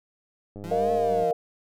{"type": "click train", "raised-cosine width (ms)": 2, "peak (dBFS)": -27, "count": 69, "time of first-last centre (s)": [0.56, 1.233], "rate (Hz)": 101}
{"type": "exponential two-way sweep", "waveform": "30% pulse", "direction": "up then down", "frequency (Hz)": [165.9, 218.9, 165.9], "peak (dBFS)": -33, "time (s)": [0.64, 1.31], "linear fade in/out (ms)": 0, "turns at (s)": 0.92}
{"type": "chord", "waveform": "sine", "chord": "Bb suspended fourth", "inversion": "none", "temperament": "just", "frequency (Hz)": [466.2, 621.6, 699.2], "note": ["Bb4", "Eb5", "F5"], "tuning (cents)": [0, -2, 2], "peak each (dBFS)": [-24, -28, -25], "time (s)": [0.71, 1.33], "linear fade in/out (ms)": 5}
{"effects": []}